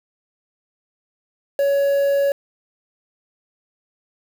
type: tone with quantisation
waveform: triangle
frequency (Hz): 560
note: C#5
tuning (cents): +18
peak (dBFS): -13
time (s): 1.59-2.32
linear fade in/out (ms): 2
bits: 6
effects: none